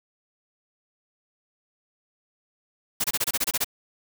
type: noise bursts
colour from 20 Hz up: white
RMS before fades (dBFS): -24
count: 10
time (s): 3-3.645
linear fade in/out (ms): 10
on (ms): 42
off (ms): 25
effects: none